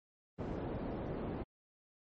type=low-pass noise; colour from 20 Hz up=white; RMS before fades=-40 dBFS; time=0.38-1.44 s; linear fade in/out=20 ms; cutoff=430 Hz; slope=12 dB/octave; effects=MP3 32 kbps